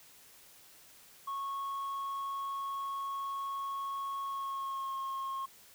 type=tone with pitch glide; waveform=sine; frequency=1100 to 1078 Hz; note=C#6 to C#6; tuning=-14 to -49 cents; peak=-32 dBFS; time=1.27-5.46 s; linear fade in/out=10 ms; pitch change=-35 cents; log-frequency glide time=4.23-4.95 s; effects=tanh soft clip ceiling -34 dBFS + white hiss -58 dBFS RMS until 5.74 s